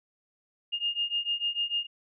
sine beating tone pair, 2828 / 2834.7 Hz, F7 / F7, +21 / +25 cents, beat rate 6.7 Hz, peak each -31 / -30 dBFS, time 0.72-1.87 s, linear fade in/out 20 ms, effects none

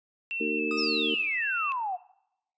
sine tone with vibrato, 2665 Hz, E7, 18 cents sharp, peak -30 dBFS, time 0.31-1.72 s, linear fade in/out 0 ms, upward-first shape square, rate 1.8 Hz, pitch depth 25 cents each way
harmonic tone, 75.9 Hz, D#2, 42 cents flat, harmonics 3 / 4 / 5 / 6, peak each -34 / -32 / -34 / -32 dBFS, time 0.4-1.15 s, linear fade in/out 10 ms
40% pulse tone with exponential decay, 1243 Hz, D#6, 2 cents flat, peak -33 dBFS, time 0.71-1.63 s, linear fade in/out 1 ms, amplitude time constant 200 ms
sine exponential sweep, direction down, 5588 to 700 Hz, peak -28 dBFS, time 0.77-1.97 s, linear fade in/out 20 ms
effects noise-tail reverb RT60 0.8 s tail -20 dB re dry + resampled to 16000 Hz

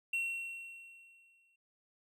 triangle tone with exponential decay, 2726 Hz, F7, 43 cents flat, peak -29 dBFS, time 0.13-1.56 s, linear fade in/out 5 ms, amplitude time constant 310 ms, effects none

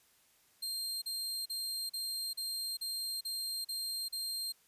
sawtooth tone bursts, 4186 Hz, C8, in tune, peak -33 dBFS, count 9, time 0.62-4.524 s, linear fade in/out 10 ms, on 400 ms, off 38 ms, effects white hiss -68 dBFS RMS until 4.67 s + resampled to 32000 Hz

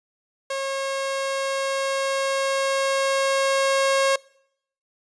sawtooth tone with level ramp, 543 Hz, C#5, 36 cents flat, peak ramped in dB -21 to -13 dBFS, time 0.5-4.16 s, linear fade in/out 5 ms, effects noise-tail reverb RT60 0.7 s tail -24 dB re dry + resampled to 22050 Hz

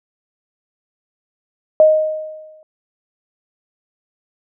sine tone with exponential decay, 622.3 Hz, D#5, in tune, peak -4 dBFS, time 1.8-2.63 s, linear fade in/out 1 ms, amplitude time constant 180 ms, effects none

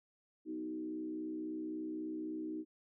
sine tone with frequency modulation, 313.1 Hz, D#4, 11 cents sharp, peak -38 dBFS, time 0.45-2.65 s, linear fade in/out 50 ms, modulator 63.7 Hz, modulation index 0.73, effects none

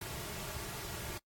pink noise with comb filter, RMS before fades -42 dBFS, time 0.01-1.18 s, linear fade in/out 5 ms, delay 3.9 ms, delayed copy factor -0.6, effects noise-tail reverb RT60 0.1 s tail -21 dB re dry + AAC 64 kbps

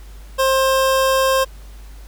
25% pulse tone, 530 Hz, C5, 22 cents sharp, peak -10 dBFS, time 0.38-1.45 s, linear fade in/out 20 ms, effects added 50 Hz sine -35 dBFS peak until 2.07 s + pink hiss -48 dBFS RMS until 2.07 s

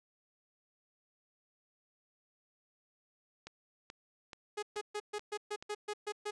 click train, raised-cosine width 0.2 ms, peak -29 dBFS, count 6, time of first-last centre 3.47-5.625 s, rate 2.32 Hz
sawtooth tone bursts, 417.6 Hz, G#4, 10 cents sharp, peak -32 dBFS, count 10, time 4.57-6.31 s, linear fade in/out 10 ms, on 57 ms, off 130 ms
effects resampled to 22050 Hz

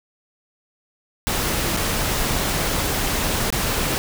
pink noise with dropouts, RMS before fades -22 dBFS, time 1.27-3.98 s, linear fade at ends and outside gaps 0 ms, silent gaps 1.766-1.771 / 3.503-3.525 s, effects none

